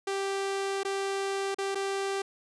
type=tone with dropouts; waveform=sawtooth; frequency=392 Hz; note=G4; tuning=in tune; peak=-25 dBFS; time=0.07-2.22 s; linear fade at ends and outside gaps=5 ms; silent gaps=0.833-0.849 / 1.546-1.584 / 1.748-1.754 s; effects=resampled to 22050 Hz